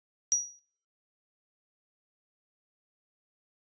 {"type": "tone with exponential decay", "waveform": "sine", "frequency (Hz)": 5780, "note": "F#8", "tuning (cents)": -41, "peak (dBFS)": -19, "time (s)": [0.32, 0.59], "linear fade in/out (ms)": 0, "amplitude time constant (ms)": 57, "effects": ["noise-tail reverb RT60 0.5 s tail -23 dB re dry", "resampled to 16000 Hz"]}